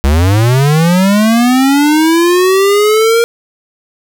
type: linear sweep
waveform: square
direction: up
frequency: 65.2 to 470 Hz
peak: -7 dBFS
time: 0.04-3.24 s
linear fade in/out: 0 ms
effects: none